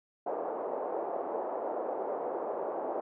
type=band-pass noise; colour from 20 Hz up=pink; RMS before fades=-35 dBFS; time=0.26-3.01 s; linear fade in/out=10 ms; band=410 to 820 Hz; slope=24 dB/octave; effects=none